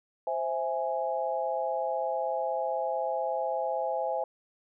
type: chord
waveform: sine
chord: C augmented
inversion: none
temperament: equal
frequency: 523.3 / 659.3 / 830.6 Hz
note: C5 / E5 / G#5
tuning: 0 / 0 / 0 cents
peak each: -32 dBFS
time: 0.27-4.24 s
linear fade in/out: 2 ms
effects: none